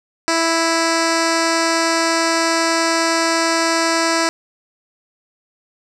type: tone with low-pass filter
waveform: 10% pulse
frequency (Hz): 329.6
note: E4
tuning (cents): 0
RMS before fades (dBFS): -17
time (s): 0.28-4.29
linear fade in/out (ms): 0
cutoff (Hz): 6700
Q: 2.7
effects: none